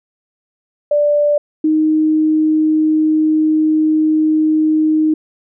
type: tone pair in turn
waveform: sine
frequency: 587.3 / 311.1 Hz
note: D5 / D#4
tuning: 0 / 0 cents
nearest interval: major seventh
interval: 1100 cents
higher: first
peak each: -10 dBFS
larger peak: neither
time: 0.91-1.38 / 1.64-5.14 s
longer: second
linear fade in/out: 5 ms
effects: none